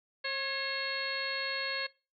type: harmonic tone with a mistuned harmonic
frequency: 540 Hz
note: C#5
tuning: 45 cents flat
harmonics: 1 / 2 / 3 / 4 / 5 / 6 / 7 / 8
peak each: -40 / -44 / -37 / -39 / -42 / -48 / -47 / -38 dBFS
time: 0.24-1.87 s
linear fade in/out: 10 ms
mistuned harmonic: 3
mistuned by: +46 cents
effects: noise-tail reverb RT60 0.3 s tail -21 dB re dry